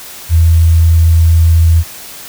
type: tone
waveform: sine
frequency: 82.41 Hz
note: E2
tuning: in tune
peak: -4 dBFS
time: 0.29-1.84 s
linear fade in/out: 50 ms
effects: white hiss -30 dBFS RMS until 2.28 s